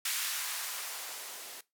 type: noise with band-pass filter sweep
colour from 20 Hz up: violet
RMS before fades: -38 dBFS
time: 0.05-1.61 s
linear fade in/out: 5 ms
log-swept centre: 1700 to 340 Hz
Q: 0.99
effects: noise-tail reverb RT60 0.2 s tail -19 dB re dry